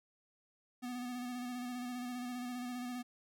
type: tone with vibrato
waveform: square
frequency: 246.9 Hz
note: B3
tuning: in tune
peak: -40 dBFS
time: 0.82-3.03 s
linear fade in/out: 20 ms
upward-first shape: square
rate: 15 Hz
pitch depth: 23 cents each way
effects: none